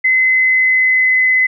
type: tone with pitch glide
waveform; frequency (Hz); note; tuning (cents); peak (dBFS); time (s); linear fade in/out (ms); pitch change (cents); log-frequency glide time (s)
sine; 2044 to 2029; C7 to B6; -41 to +46; -9; 0.04-1.47; 10; -13; 0.23-1.19
effects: none